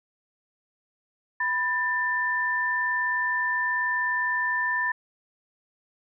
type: tone pair together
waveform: sine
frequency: 987.8 / 1780.5 Hz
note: B5 / A6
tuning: 0 / +20 cents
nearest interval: minor seventh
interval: 1020 cents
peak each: -29 / -24 dBFS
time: 1.4-4.92 s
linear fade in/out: 5 ms
effects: none